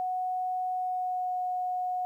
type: tone with pitch glide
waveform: sine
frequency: 737 to 730.2 Hz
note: F#5 to F#5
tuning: -7 to -23 cents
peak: -28 dBFS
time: 0-2.05 s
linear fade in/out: 0 ms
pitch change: -16 cents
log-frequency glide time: 0.72-1.4 s
effects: 11-bit